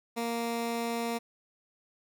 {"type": "tone", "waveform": "15% pulse", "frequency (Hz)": 233.1, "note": "A#3", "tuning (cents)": 0, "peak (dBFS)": -24, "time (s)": [0.16, 1.19], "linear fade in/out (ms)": 20, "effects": []}